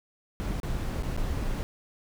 brown noise with dropouts, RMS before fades -30 dBFS, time 0.4-1.63 s, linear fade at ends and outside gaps 0 ms, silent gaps 0.601-0.632 / 1.025-1.032 / 1.165-1.175 s, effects none

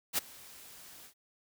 white noise with ADSR envelope, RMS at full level -28 dBFS, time 0.13-1.14 s, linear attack 50 ms, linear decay 13 ms, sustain -24 dB, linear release 92 ms, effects none

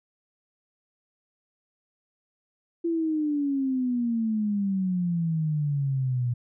sine exponential sweep, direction down, 340.2 to 119.6 Hz, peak -23 dBFS, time 2.84-6.34 s, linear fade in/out 10 ms, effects none

